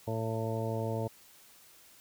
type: harmonic tone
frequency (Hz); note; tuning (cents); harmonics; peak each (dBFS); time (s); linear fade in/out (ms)
112.2; A2; +34; 1 / 2 / 3 / 4 / 5 / 6 / 8; -34 / -40 / -42 / -38 / -39 / -41 / -43; 0.07-1.08; 10
effects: white hiss -58 dBFS RMS until 2 s